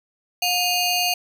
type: ring-modulated tone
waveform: 20% pulse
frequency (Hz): 1769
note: A6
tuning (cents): +9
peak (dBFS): -11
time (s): 0.42-1.14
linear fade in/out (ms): 5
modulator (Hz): 1050
effects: none